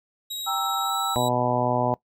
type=tone with pitch glide; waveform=sawtooth; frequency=3822 to 3900 Hz; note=A#7 to B7; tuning=+43 to -23 cents; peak=-27 dBFS; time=0.3-1.29 s; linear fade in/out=10 ms; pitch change=+34 cents; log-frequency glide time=0.82-0.92 s
type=chord; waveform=sine; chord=E diminished; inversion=first; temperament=equal; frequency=784 / 932.3 / 1318.5 Hz; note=G5 / Bb5 / E6; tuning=0 / 0 / 0 cents; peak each=-28 / -32 / -26 dBFS; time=0.46-1.16 s; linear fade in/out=20 ms
type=harmonic tone; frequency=123.47 Hz; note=B2; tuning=in tune; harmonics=1 / 2 / 3 / 4 / 5 / 6 / 7 / 8; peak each=-29 / -29 / -32 / -31 / -26 / -28 / -28 / -30 dBFS; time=1.16-1.94 s; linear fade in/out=0 ms
effects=noise-tail reverb RT60 0.1 s tail -21 dB re dry